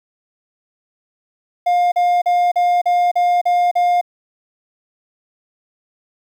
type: tone bursts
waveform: triangle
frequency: 708 Hz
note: F5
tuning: 23 cents sharp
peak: -10 dBFS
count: 8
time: 1.66-4.013 s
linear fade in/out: 10 ms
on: 260 ms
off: 39 ms
effects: 8-bit